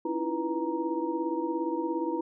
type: tone cluster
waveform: sine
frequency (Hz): 277.3 / 322.5 / 339.7 / 490.8 / 935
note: C#4 / E4 / F4 / B4 / A#5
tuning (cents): +1 / -38 / -48 / -11 / +5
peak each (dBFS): -40 / -31 / -33 / -36 / -35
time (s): 0.05-2.21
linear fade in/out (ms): 5
effects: none